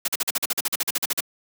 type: noise bursts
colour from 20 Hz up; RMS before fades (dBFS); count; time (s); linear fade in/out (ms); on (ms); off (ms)
white; -23; 16; 0.05-1.206; 5; 31; 44
effects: high-pass 200 Hz 12 dB/octave